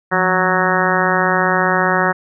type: harmonic tone with a mistuned harmonic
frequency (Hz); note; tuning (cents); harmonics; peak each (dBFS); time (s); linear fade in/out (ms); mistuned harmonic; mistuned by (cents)
185; F#3; 0; 1 / 2 / 3 / 4 / 5 / 6 / 7 / 8 / 9 / 10; -22 / -22 / -22 / -22 / -22 / -22 / -22 / -22 / -22 / -22; 0.11-2.13; 20; 1; -96
effects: none